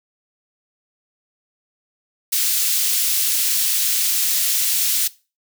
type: high-pass noise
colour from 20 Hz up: white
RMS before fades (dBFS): -19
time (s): 2.32-5.08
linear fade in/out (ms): 10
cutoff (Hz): 3100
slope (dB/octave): 12
effects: noise-tail reverb RT60 0.3 s tail -19 dB re dry